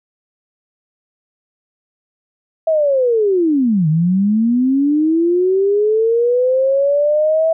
sine linear two-way sweep, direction down then up, 655 to 151 to 655 Hz, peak -11 dBFS, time 2.67-7.53 s, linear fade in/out 5 ms, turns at 3.88 s, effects none

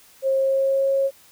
sine tone with pitch glide, 536 to 544.7 Hz, C5 to C#5, +42 to -30 cents, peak -17 dBFS, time 0.22-1.11 s, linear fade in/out 50 ms, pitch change +28 cents, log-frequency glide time 0.36-0.89 s, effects white hiss -52 dBFS RMS until 1.31 s

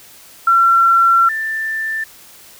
sine tone pair in turn, 1359 / 1774.8 Hz, F6 / A6, -48 / +14 cents, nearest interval perfect fourth, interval 462 cents, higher second, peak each -8 / -18 dBFS, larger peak first, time 0.47-1.29 / 1.29-2.04 s, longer first, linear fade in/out 5 ms, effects white hiss -42 dBFS RMS until 2.59 s

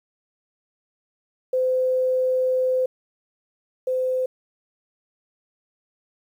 sine tone pair in turn, 513 / 513 Hz, C5 / C5, -34 / -34 cents, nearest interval unison, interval 0 cents, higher neither, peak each -18 / -20 dBFS, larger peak first, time 1.53-2.86 / 3.87-4.26 s, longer first, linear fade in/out 5 ms, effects 9-bit

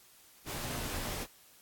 pink noise with comb filter, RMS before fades -38 dBFS, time 0.45-1.27 s, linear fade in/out 50 ms, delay 19 ms, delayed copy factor -0.6, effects white hiss -60 dBFS RMS until 1.61 s + AAC 64 kbps

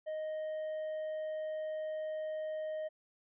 triangle tone, 622.3 Hz, D#5, in tune, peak -34 dBFS, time 0.06-2.89 s, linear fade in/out 20 ms, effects resampled to 8000 Hz

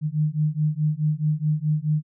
sine beating tone pair, 150.3 / 155 Hz, D3 / D#3, +40 / -6 cents, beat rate 4.7 Hz, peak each -23 dBFS, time 0.01-2.03 s, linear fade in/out 50 ms, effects none

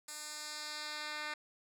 10% pulse tone with band-pass filter sweep, 301.3 Hz, D4, 44 cents sharp, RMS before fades -43 dBFS, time 0.08-1.34 s, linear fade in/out 5 ms, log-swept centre 8500 to 2600 Hz, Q 1.2, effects none

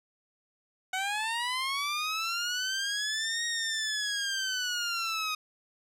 15% pulse linear two-way sweep, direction up then down, 740 to 1878 to 1246 Hz, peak -23 dBFS, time 0.93-5.35 s, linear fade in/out 5 ms, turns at 3.45 s, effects low-pass 10000 Hz 12 dB/octave

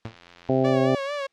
click train, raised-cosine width 0.2 ms, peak -29 dBFS, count 56, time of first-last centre 0.05-0.684 s, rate 86.8 Hz
sawtooth tone with exponential decay, 111.9 Hz, A2, 30 cents sharp, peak -25 dBFS, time 0.05-0.17 s, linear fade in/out 5 ms, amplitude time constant 24 ms
harmonic tone, 131.4 Hz, C3, 8 cents sharp, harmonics 1 / 2 / 3 / 4 / 5 / 6, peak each -26 / -23 / -24 / -26 / -26 / -31 dBFS, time 0.49-0.95 s, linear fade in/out 2 ms
sawtooth tone with vibrato, 566 Hz, C#5, 36 cents sharp, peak -23 dBFS, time 0.64-1.27 s, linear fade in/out 10 ms, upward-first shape sine, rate 4.5 Hz, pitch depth 63 cents each way
effects white hiss -70 dBFS RMS until 1.32 s + low-pass 4000 Hz 12 dB/octave

